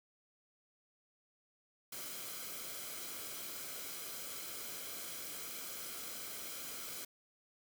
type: noise with comb filter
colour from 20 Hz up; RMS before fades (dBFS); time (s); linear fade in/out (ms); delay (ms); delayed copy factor
white; -45; 1.92-7.05; 5; 1.1; -0.55
effects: none